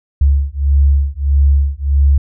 sine beating tone pair, 69.3 / 70.9 Hz, C#2 / C#2, 0 / +40 cents, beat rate 1.6 Hz, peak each -12 dBFS, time 0.21-2.18 s, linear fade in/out 5 ms, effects none

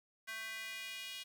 square tone with high-pass filter sweep, 221.8 Hz, A3, 14 cents sharp, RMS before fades -45 dBFS, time 0.27-1.24 s, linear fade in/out 20 ms, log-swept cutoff 1700 to 3000 Hz, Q 2.8, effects 11-bit

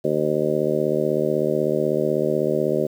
harmonic tone, 76.1 Hz, D#2, 38 cents flat, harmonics 2 / 3 / 4 / 5 / 6 / 7 / 8, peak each -29 / -28 / -29 / -23 / -28 / -25 / -26 dBFS, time 0.04-2.87 s, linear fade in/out 10 ms, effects 8-bit

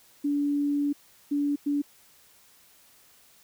sine tone bursts at uneven times, 287.8 Hz, D4, 35 cents flat, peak -23 dBFS, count 3, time 0.24-0.93 / 1.31-1.56 / 1.66-1.82 s, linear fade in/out 10 ms, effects white hiss -58 dBFS RMS until 3.43 s

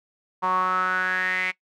sawtooth tone with band-pass filter sweep, 184.7 Hz, F#3, 3 cents flat, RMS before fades -24 dBFS, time 0.42-1.52 s, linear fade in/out 20 ms, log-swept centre 1000 to 2200 Hz, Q 7.9, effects noise-tail reverb RT60 0.1 s tail -20 dB re dry

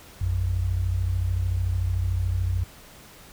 sine tone pair together, 57.45 / 91 Hz, A#1 / F#2, -25 / -28 cents, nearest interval minor sixth, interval 797 cents, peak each -27 / -23 dBFS, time 0.21-2.64 s, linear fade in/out 5 ms, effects pink hiss -48 dBFS RMS until 3.32 s

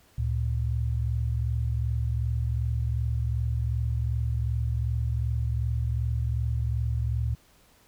sine tone pair together, 71.75 / 114.4 Hz, D2 / A#2, -40 / -32 cents, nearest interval minor sixth, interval 808 cents, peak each -27 dBFS, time 0.18-7.35 s, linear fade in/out 5 ms, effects pink hiss -60 dBFS RMS until 7.87 s

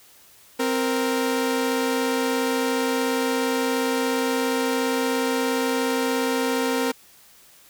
sawtooth tone pair together, 261.6 / 466.1 Hz, C4 / A#4, 0 / 0 cents, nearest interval minor seventh, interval 1000 cents, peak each -20 dBFS, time 0.59-6.92 s, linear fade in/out 10 ms, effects white hiss -52 dBFS RMS until 7.69 s

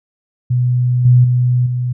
sine tone with level steps, 124.1 Hz, B2, 9 cents sharp, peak -11 / -5 / -10 / -15 dBFS, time 0.5-1.93 s, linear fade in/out 10 ms, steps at 1.05 / 1.24 / 1.66 s, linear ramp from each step 5 ms, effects none

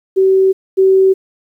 sine tone pair in turn, 382 / 382 Hz, G4 / G4, -45 / -45 cents, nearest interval unison, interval 0 cents, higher neither, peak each -7 / -6 dBFS, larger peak second, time 0.16-0.53 / 0.77-1.14 s, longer neither, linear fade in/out 20 ms, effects 8-bit

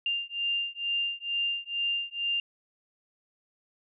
sine beating tone pair, 2794 / 2796.2 Hz, F7 / F7, 0 / +1 cents, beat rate 2.2 Hz, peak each -31 dBFS, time 0.06-2.4 s, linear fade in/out 2 ms, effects none

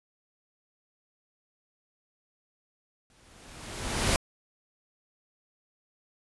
pink noise with exponential growth, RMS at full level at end -23 dBFS, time 3.1-4.16 s, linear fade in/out 1 ms, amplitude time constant 230 ms, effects resampled to 24000 Hz

